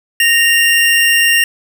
square tone pair together, 1856.8 / 2782 Hz, A#6 / F7, -7 / -7 cents, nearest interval perfect fifth, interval 700 cents, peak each -12 dBFS, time 0.2-1.44 s, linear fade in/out 2 ms, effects none

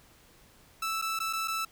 sawtooth tone with dropouts, 1318.5 Hz, E6, in tune, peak -26 dBFS, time 0.82-1.65 s, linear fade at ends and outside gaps 5 ms, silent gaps 1.016-1.022 / 1.191-1.201 / 1.329-1.332 / 1.476-1.48 s, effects pink hiss -59 dBFS RMS until 1.71 s

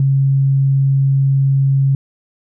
sine tone, 136.4 Hz, C#3, 28 cents flat, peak -10 dBFS, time 0-1.95 s, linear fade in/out 2 ms, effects none

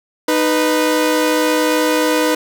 sawtooth tone pair together, 308.5 / 494.5 Hz, D#4 / B4, -15 / +2 cents, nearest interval minor sixth, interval 817 cents, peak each -12 dBFS, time 0.28-2.35 s, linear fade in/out 5 ms, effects none

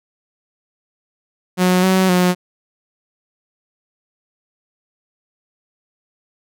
sawtooth tone with pitch steps, 182.3 / 187.9 / 180.4 Hz, F#3 / F#3 / F#3, -25 / +27 / -44 cents, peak -8 dBFS, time 1.57-2.35 s, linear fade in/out 50 ms, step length 260 ms, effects none

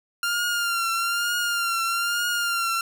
sawtooth tone with vibrato, 1393 Hz, F6, 5 cents flat, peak -19 dBFS, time 0.23-2.81 s, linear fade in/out 2 ms, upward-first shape triangle, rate 1.1 Hz, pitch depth 53 cents each way, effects none

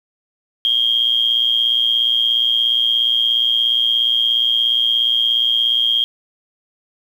sine tone with amplitude modulation, 3230 Hz, G#7, 49 cents flat, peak -10 dBFS, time 0.65-6.04 s, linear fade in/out 0 ms, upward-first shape sine, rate 117 Hz, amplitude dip 70%, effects 7-bit

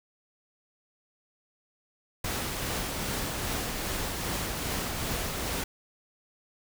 pink noise with tremolo, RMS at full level -31 dBFS, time 2.24-5.64 s, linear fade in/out 5 ms, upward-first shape triangle, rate 2.5 Hz, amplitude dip 30%, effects none

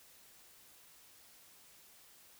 silence, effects white hiss -61 dBFS RMS until 2.39 s

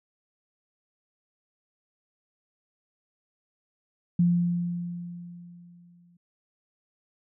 sine tone with exponential decay, 174 Hz, F3, 6 cents flat, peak -17 dBFS, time 4.19-6.17 s, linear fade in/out 5 ms, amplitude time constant 430 ms, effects none

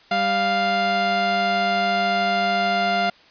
sawtooth tone pair together, 196.97 / 698.5 Hz, G3 / F5, +9 / 0 cents, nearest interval octave + minor seventh, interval 2191 cents, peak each -23 / -15 dBFS, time 0.11-3.1 s, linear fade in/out 5 ms, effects white hiss -51 dBFS RMS until 3.3 s + resampled to 11025 Hz

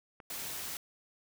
click, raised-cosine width 0.5 ms, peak -34 dBFS, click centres 0.202 s
white noise, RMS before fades -40 dBFS, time 0.3-0.77 s, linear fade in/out 2 ms
effects none

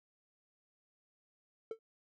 triangle tone with exponential decay, 446.1 Hz, A4, 24 cents sharp, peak -32 dBFS, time 1.71-1.79 s, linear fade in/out 2 ms, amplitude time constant 16 ms, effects none

